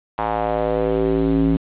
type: tone with band-pass filter sweep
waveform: square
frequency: 55.1 Hz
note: A1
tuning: 3 cents sharp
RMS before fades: -19 dBFS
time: 0.18-1.57 s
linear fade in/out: 5 ms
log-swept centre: 900 to 240 Hz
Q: 3
effects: resampled to 8000 Hz + 7-bit